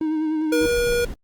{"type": "tone with vibrato", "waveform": "triangle", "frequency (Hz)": 312, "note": "D#4", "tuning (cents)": 5, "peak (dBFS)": -18, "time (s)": [0.01, 0.66], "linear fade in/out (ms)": 2, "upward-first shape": "sine", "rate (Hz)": 10, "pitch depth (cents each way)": 32}
{"type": "tone", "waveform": "square", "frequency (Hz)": 479.6, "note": "A#4", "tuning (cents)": 49, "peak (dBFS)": -19, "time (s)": [0.52, 1.05], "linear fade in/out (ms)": 5}
{"type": "noise", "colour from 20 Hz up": "brown", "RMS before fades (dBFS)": -31, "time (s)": [0.61, 1.14], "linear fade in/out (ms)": 2}
{"effects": ["Opus 24 kbps"]}